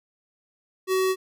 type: tone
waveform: square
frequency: 376.6 Hz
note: F#4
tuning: 31 cents sharp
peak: -21 dBFS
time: 0.87-1.16 s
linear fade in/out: 50 ms
effects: none